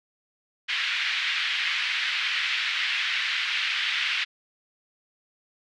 pink band-pass noise, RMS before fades -27 dBFS, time 0.68-4.25 s, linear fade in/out 20 ms, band 1800 to 3600 Hz, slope 24 dB/octave, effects none

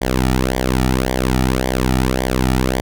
sawtooth tone with flanger, 64 Hz, C2, 38 cents flat, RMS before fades -17 dBFS, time 0.01-2.81 s, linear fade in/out 10 ms, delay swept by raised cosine 0.74 to 1.94 ms, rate 1.8 Hz, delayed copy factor -0.8, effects none

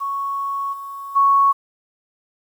sine tone with level steps, 1108.7 Hz, C#6, in tune, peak -21 / -29 / -11 dBFS, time 0-1.53 s, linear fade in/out 20 ms, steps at 0.72 / 1.15 s, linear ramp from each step 20 ms, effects 8-bit

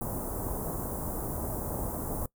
pink band-stop noise, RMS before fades -34 dBFS, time 0.01-2.26 s, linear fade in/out 2 ms, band 1000 to 9800 Hz, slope 24 dB/octave, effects noise-tail reverb RT60 0.1 s tail -22 dB re dry

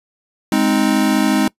square chord, Ab major, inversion none, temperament equal with one note detuned, 207.7 / 261.6 / 312.6 Hz, Ab3 / C4 / Eb4, 0 / 0 / +8 cents, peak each -18 dBFS, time 0.52-1.48 s, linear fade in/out 2 ms, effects noise-tail reverb RT60 0.1 s tail -23 dB re dry + resampled to 32000 Hz

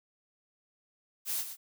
blue noise with echo, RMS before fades -33 dBFS, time 1.25-1.45 s, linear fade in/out 50 ms, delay 120 ms, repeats 1, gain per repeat -9 dB, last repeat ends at 1.57 s, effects none

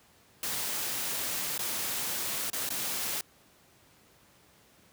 white noise with dropouts, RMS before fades -33 dBFS, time 0.43-3.21 s, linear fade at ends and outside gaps 2 ms, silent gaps 1.579-1.591 / 2.501-2.531 / 2.691-2.703 s, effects pink hiss -61 dBFS RMS until 4.92 s + high-pass 80 Hz 12 dB/octave

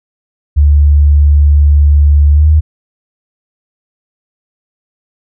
sine tone with pitch glide, 72.9 to 77.1 Hz, D2 to D#2, -12 to -15 cents, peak -3 dBFS, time 0.56-2.61 s, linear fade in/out 20 ms, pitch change +97 cents, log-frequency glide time 2.32-2.49 s, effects none

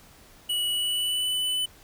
square tone with pitch glide, 2934 to 2999 Hz, F#7 to F#7, -15 to +23 cents, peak -25 dBFS, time 0.49-1.66 s, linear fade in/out 10 ms, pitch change +38 cents, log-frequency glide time 0.71-1.38 s, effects pink hiss -53 dBFS RMS until 1.83 s

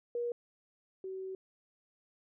sine tone pair in turn, 477.7 / 379.2 Hz, A#4 / F#4, +42 / +43 cents, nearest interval major third, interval 399 cents, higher first, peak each -32 / -38 dBFS, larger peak first, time 0.15-0.32 / 1.04-1.35 s, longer second, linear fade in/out 2 ms, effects none

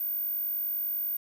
sine tone, 14450 Hz, A9, 45 cents sharp, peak -27 dBFS, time 0-1.17 s, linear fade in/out 5 ms, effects tanh soft clip ceiling -24 dBFS + 9-bit

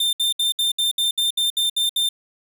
45% pulse tone bursts, 3592 Hz, A7, 35 cents sharp, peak -18 dBFS, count 11, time 0-2.09 s, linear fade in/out 5 ms, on 130 ms, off 66 ms, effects none

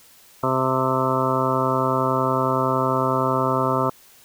harmonic tone with a mistuned harmonic, 130.81 Hz, C3, in tune, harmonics 1 / 2 / 3 / 4 / 5 / 7 / 8 / 9 / 10, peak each -27 / -27 / -27 / -27 / -27 / -27 / -27 / -27 / -27 dBFS, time 0.43-3.9 s, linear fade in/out 5 ms, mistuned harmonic 7, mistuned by -17 cents, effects white hiss -51 dBFS RMS until 4.24 s

